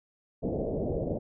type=low-pass noise; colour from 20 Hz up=white; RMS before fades=-31 dBFS; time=0.42-1.19 s; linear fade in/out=20 ms; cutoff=610 Hz; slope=48 dB/octave; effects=none